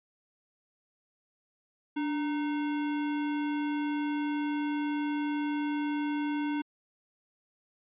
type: tone with sample-and-hold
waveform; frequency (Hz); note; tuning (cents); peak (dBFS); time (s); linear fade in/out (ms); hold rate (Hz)
sine; 293; D4; -4; -28; 1.96-6.62; 10; 1225
effects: resampled to 8000 Hz